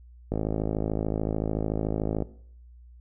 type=click train; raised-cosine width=2 ms; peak=-14 dBFS; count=103; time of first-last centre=0.32-2.223 s; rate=53.6 Hz; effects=noise-tail reverb RT60 0.6 s tail -18 dB re dry + added 60 Hz sine -47 dBFS peak until 3 s